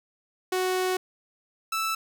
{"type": "tone pair in turn", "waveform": "sawtooth", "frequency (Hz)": [370, 1318.5], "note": ["F#4", "E6"], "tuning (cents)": [0, 0], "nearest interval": "octave + minor seventh", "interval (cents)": 2200, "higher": "second", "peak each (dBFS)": [-20, -22], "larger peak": "first", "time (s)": [[0.52, 0.97], [1.72, 1.95]], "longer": "first", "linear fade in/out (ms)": 5, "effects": []}